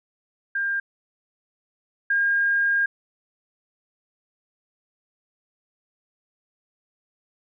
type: tone pair in turn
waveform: sine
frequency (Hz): 1600 / 1615.8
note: G6 / G#6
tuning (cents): +35 / -48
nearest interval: unison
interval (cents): 17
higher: second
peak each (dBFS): -22 / -18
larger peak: second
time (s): 0.55-0.8 / 2.1-2.86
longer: second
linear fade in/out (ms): 5
effects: none